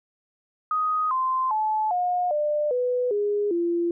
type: tone with pitch steps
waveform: sine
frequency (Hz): 1250 / 1039 / 863.7 / 717.9 / 596.8 / 496.1 / 412.3 / 342.8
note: D#6 / C6 / A5 / F5 / D5 / B4 / G#4 / F4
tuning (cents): +8 / -12 / -32 / +48 / +28 / +8 / -13 / -32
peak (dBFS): -21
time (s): 0.71-3.91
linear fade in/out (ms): 2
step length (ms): 400
effects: none